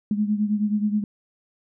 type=beating tone pair; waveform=sine; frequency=207.7 / 217.1 Hz; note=G#3 / A3; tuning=0 / -23 cents; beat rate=9.4 Hz; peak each=-21 / -26 dBFS; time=0.11-1.04 s; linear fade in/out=2 ms; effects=none